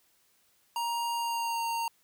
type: tone with pitch glide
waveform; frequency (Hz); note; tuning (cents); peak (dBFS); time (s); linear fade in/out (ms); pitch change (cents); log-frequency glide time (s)
square; 938 to 923.5; A#5 to A#5; +11 to -16; -30; 0.76-1.88; 2; -27; 1.14-1.62
effects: white hiss -68 dBFS RMS until 2.03 s